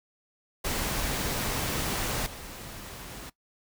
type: noise with level steps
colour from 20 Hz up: pink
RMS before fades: -30 / -42 dBFS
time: 0.64-3.3 s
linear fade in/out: 10 ms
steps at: 2.26 s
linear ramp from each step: 5 ms
effects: noise-tail reverb RT60 0.1 s tail -19 dB re dry